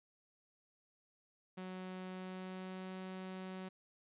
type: tone with pitch glide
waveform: sawtooth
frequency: 185.3 to 187.13 Hz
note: F#3 to F#3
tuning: +3 to +20 cents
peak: -40 dBFS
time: 1.57-3.69 s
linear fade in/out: 10 ms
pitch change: +17 cents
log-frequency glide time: 2.09-2.97 s
effects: resampled to 8000 Hz + 13-bit